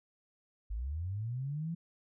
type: linear sweep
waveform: sine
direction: up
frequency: 47.96 to 171.1 Hz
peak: -34 dBFS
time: 0.7-1.75 s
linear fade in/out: 10 ms
effects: none